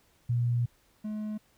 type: tone pair in turn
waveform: sine / triangle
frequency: 120 / 213.1 Hz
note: B2 / G#3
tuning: -49 / +45 cents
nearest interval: minor seventh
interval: 994 cents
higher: second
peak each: -24 / -30 dBFS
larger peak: first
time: 0.29-0.66 / 1.04-1.38 s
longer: first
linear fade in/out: 10 ms
effects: pink hiss -66 dBFS RMS until 1.57 s